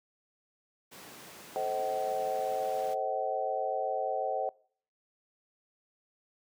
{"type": "noise", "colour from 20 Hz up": "pink", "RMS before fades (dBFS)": -48, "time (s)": [0.91, 2.95], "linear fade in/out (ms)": 20}
{"type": "chord", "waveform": "sine", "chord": "A diminished seventh", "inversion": "none", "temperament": "just", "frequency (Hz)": [440, 528, 633.6, 760.3], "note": ["A4", "C5", "Eb5", "Gb5"], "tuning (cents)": [0, 16, 31, 47], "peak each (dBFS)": [-38, -35, -36, -33], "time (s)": [1.56, 4.49], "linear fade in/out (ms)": 0}
{"effects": ["noise-tail reverb RT60 0.5 s tail -23 dB re dry", "high-pass 200 Hz 12 dB/octave"]}